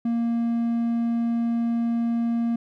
triangle tone, 233.1 Hz, A#3, in tune, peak -19 dBFS, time 0.05-2.56 s, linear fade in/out 5 ms, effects none

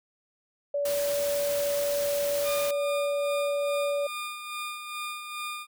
sine tone, 573 Hz, D5, 43 cents flat, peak -25 dBFS, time 0.74-4.07 s, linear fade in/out 5 ms
white noise, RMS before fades -35 dBFS, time 0.85-2.71 s, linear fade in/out 5 ms
20% pulse tone with tremolo, 1211 Hz, D#6, 47 cents flat, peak -27 dBFS, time 2.43-5.67 s, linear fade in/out 50 ms, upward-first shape sine, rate 2.4 Hz, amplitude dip 50%
effects none

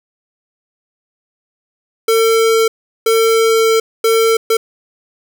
square tone bursts at uneven times, 449.8 Hz, A4, 38 cents sharp, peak -10 dBFS, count 4, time 2.08-2.68 / 3.06-3.8 / 4.04-4.37 / 4.5-4.57 s, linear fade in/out 5 ms, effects none

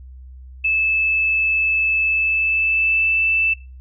sine tone with pitch glide, 2618 to 2645 Hz, E7 to E7, -13 to +5 cents, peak -15 dBFS, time 0.64-3.54 s, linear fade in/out 10 ms, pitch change +18 cents, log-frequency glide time 2.04-3.23 s, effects noise-tail reverb RT60 0.3 s tail -19 dB re dry + added 64 Hz sine -36 dBFS peak until 3.8 s

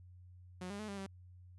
sawtooth tone with pitch steps, 182 / 201.9 / 213.9 / 199.2 / 194.1 Hz, F#3 / G#3 / A3 / G3 / G3, -28 / -49 / -49 / +28 / -17 cents, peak -38 dBFS, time 0.61-1.065 s, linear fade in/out 5 ms, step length 91 ms, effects added 90 Hz sine -54 dBFS peak until 1.58 s + resampled to 24000 Hz

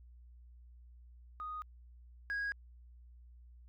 sine tone pair in turn, 1242 / 1645.5 Hz, D#6 / G#6, -3 / -16 cents, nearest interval perfect fourth, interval 487 cents, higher second, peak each -39 / -32 dBFS, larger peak second, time 1.4-1.62 / 2.3-2.52 s, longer neither, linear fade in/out 0 ms, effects tanh soft clip ceiling -33 dBFS + added 60 Hz sine -54 dBFS peak until 3.68 s

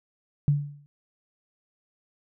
sine tone with exponential decay, 144.6 Hz, D3, 27 cents flat, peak -15 dBFS, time 0.48-0.86 s, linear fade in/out 0 ms, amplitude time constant 82 ms, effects none

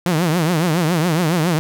sawtooth tone with vibrato, 166.6 Hz, E3, 19 cents sharp, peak -11 dBFS, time 0.06-1.59 s, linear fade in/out 0 ms, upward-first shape triangle, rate 7.2 Hz, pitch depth 200 cents each way, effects none

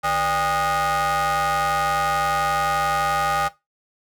35% pulse ring-modulated tone, 216.5 Hz, A3, 28 cents flat, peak -15 dBFS, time 0.03-3.49 s, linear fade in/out 20 ms, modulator 1020 Hz, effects noise-tail reverb RT60 0.2 s tail -17 dB re dry

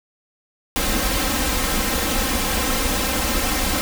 pink noise with comb filter, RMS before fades -21 dBFS, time 0.76-3.81 s, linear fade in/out 0 ms, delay 3.8 ms, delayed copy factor +0.9, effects none

